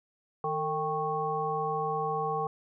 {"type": "harmonic tone with a mistuned harmonic", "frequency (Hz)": 157.2, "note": "D#3", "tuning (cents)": 18, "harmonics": [1, 3, 5, 7], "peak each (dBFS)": [-38, -33, -32, -33], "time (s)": [0.44, 2.47], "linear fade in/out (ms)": 2, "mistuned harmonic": 3, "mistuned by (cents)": -74, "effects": []}